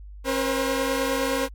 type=tone cluster; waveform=sawtooth; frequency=270.8 / 481.8 / 532 Hz; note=C#4 / B4 / C5; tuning=-40 / -43 / +29 cents; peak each=-23 dBFS; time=0.24-1.49 s; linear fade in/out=50 ms; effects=added 50 Hz sine -38 dBFS peak until 1.54 s + MP3 96 kbps